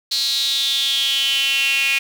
sawtooth tone with high-pass filter sweep, 273.8 Hz, C#4, 21 cents flat, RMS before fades -19 dBFS, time 0.11-1.99 s, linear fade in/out 10 ms, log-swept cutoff 4200 to 2500 Hz, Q 8.4, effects none

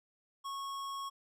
sine tone with hard clipping, 1100 Hz, C#6, 14 cents flat, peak -40 dBFS, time 0.44-1.1 s, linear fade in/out 20 ms, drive 16 dB, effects none

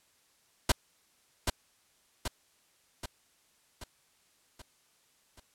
pink noise with echo, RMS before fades -23 dBFS, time 0.69-0.72 s, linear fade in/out 5 ms, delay 780 ms, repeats 6, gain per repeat -5 dB, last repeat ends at 5.4 s, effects white hiss -68 dBFS RMS until 5.54 s + low-pass 11000 Hz 12 dB/octave

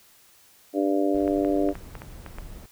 harmonic tone, 98.4 Hz, G2, 7 cents sharp, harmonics 3 / 4 / 5 / 6 / 7, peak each -23 / -27 / -31 / -28 / -32 dBFS, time 0.73-1.74 s, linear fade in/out 50 ms
brown noise, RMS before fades -41 dBFS, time 1.14-2.66 s, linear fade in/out 5 ms
clicks, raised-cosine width 0.5 ms, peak -23 dBFS, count 8, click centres 1.278 / 1.448 / 1.689 / 1.754 / 1.953 / 2.019 / 2.263 / 2.385 s
effects white hiss -56 dBFS RMS until 2.71 s

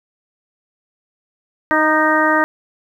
harmonic tone with a mistuned harmonic, 311.1 Hz, D#4, in tune, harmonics 1 / 2 / 3 / 4 / 5 / 6, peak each -19 / -19 / -19 / -19 / -19 / -19 dBFS, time 1.71-2.44 s, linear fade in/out 0 ms, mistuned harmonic 4, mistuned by -25 cents, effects 8-bit

